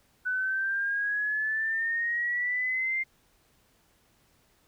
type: exponential sweep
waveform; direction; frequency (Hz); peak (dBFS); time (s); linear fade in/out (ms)
sine; up; 1493 to 2110; -26; 0.25-3.04; 20
effects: pink hiss -66 dBFS RMS until 4.67 s